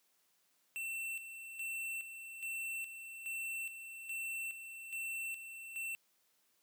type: tone with tremolo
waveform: square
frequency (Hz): 2690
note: E7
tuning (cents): +34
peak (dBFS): -39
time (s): 0.76-5.95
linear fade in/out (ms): 0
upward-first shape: square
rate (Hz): 1.2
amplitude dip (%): 60
effects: white hiss -75 dBFS RMS until 6.62 s + high-pass 150 Hz 12 dB/octave